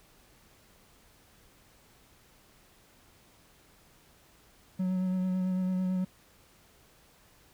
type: tone with vibrato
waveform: triangle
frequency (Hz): 185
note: F#3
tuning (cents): 0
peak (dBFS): -25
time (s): 4.79-6.05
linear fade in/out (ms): 10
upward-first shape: sine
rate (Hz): 9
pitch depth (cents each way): 18
effects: pink hiss -61 dBFS RMS until 7.53 s